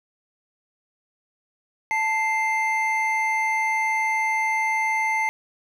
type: tone pair together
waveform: triangle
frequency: 880 / 2093 Hz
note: A5 / C7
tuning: 0 / 0 cents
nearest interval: octave + minor third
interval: 1500 cents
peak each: -22 / -21 dBFS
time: 1.91-5.29 s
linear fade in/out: 0 ms
effects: none